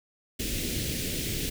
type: band-stop noise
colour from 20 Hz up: pink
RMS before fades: -31 dBFS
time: 0.39-1.5 s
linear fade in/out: 10 ms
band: 450 to 2200 Hz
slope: 24 dB/octave
effects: none